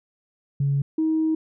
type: tone pair in turn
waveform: sine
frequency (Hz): 140 / 317.1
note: C#3 / D#4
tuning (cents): +18 / +33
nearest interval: octave + major second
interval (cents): 1415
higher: second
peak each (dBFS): -18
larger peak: neither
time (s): 0.6-0.82 / 0.98-1.35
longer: second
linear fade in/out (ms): 5
effects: tanh soft clip ceiling -14 dBFS